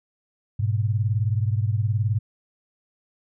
sine beating tone pair, 103 / 122 Hz, G#2 / B2, -14 / -21 cents, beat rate 19 Hz, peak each -21 / -25 dBFS, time 0.59-2.19 s, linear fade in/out 10 ms, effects none

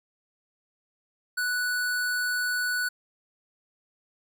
square tone, 1480 Hz, F#6, in tune, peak -26 dBFS, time 1.37-2.89 s, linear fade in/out 10 ms, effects none

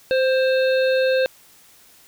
harmonic tone with a mistuned harmonic, 528 Hz, C5, 16 cents sharp, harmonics 1 / 3 / 5 / 7 / 8, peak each -16 / -26 / -30 / -33 / -34 dBFS, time 0.11-1.26 s, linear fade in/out 0 ms, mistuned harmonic 1, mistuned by -24 cents, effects white hiss -51 dBFS RMS until 2.07 s

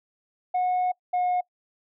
sine tone pair in turn, 729 / 721.9 Hz, F#5 / F#5, -26 / -43 cents, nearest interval unison, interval 17 cents, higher first, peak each -19 / -19 dBFS, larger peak neither, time 0.54-0.92 / 1.13-1.41 s, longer first, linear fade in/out 10 ms, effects noise-tail reverb RT60 0.1 s tail -24 dB re dry + tanh soft clip ceiling -20 dBFS

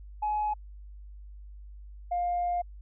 sine tone pair in turn, 845 / 704.8 Hz, G#5 / F5, +30 / +16 cents, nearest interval minor third, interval 314 cents, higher first, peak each -25 dBFS, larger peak neither, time 0.22-0.54 / 2.11-2.62 s, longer second, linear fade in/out 10 ms, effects tanh soft clip ceiling -22 dBFS + added 50 Hz sine -43 dBFS peak until 2.81 s

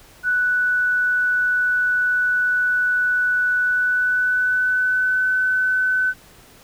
sine tone with pitch glide, 1483 to 1510.7 Hz, F#6 to F#6, +4 to +36 cents, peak -16 dBFS, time 0.23-6.14 s, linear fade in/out 50 ms, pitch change +32 cents, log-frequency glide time 3.59-5.29 s, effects pink hiss -48 dBFS RMS until 6.63 s

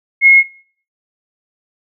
sine tone, 2163 Hz, C#7, 43 cents flat, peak -3 dBFS, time 0.21-0.44 s, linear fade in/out 50 ms, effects noise-tail reverb RT60 0.5 s tail -20 dB re dry

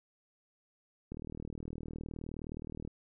click train, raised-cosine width 3 ms, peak -29 dBFS, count 70, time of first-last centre 1.12-2.876 s, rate 39.3 Hz, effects none

